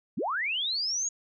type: linear sweep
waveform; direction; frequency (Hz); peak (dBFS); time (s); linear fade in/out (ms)
sine; up; 133 to 6760; -27; 0.17-1.09; 10
effects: none